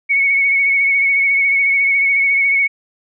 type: tone with vibrato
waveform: sine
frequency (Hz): 2217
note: C#7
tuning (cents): 0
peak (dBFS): -11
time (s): 0.09-2.68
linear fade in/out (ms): 20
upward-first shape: triangle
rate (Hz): 14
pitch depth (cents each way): 36
effects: none